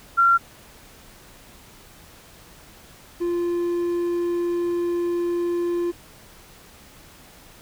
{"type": "tone pair in turn", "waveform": ["sine", "triangle"], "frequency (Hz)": [1373, 347.2], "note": ["F6", "F4"], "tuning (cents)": [-30, -10], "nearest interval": "2 octaves", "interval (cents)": 2380, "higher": "first", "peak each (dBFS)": [-13, -19], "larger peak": "first", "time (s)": [[0.17, 0.38], [3.2, 5.92]], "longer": "second", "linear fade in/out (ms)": 20, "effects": ["pink hiss -48 dBFS RMS until 7.61 s"]}